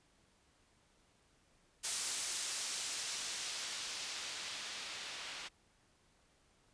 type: noise with low-pass filter sweep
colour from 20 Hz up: blue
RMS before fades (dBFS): -42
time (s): 1.83-5.49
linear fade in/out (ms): 20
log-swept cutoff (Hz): 8600 to 3100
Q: 0.86
effects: pink hiss -71 dBFS RMS until 6.73 s + resampled to 22050 Hz